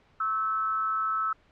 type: tone with frequency modulation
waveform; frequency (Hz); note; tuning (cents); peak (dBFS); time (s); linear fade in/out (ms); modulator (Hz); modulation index
sine; 1307; E6; -15; -25; 0.2-1.33; 5; 205; 0.41
effects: pink hiss -62 dBFS RMS until 1.51 s + low-pass 3000 Hz 12 dB/octave